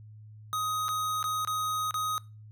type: tone with dropouts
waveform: square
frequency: 1254 Hz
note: D#6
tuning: 13 cents sharp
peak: -29 dBFS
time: 0.53-2.18 s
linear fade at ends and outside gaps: 0 ms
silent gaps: 0.883-0.889 / 1.228-1.241 / 1.449-1.474 / 1.909-1.942 s
effects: noise-tail reverb RT60 0.3 s tail -22 dB re dry + added 107 Hz sine -46 dBFS peak until 2.51 s